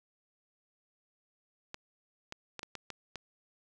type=clicks; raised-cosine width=0.2 ms; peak=-23 dBFS; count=7; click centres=1.744 / 2.324 / 2.593 / 2.631 / 2.753 / 2.903 / 3.157 s; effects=none